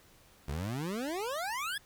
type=exponential sweep; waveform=25% pulse; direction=up; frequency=65.41 to 1740 Hz; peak=-30 dBFS; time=0.48-1.78 s; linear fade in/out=5 ms; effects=pink hiss -61 dBFS RMS until 1.85 s